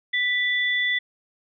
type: tone pair together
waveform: sine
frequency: 1975.5 / 3467 Hz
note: B6 / A7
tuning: 0 / -26 cents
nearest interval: minor seventh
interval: 974 cents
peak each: -21 / -27 dBFS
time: 0.13-0.99 s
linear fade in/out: 10 ms
effects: none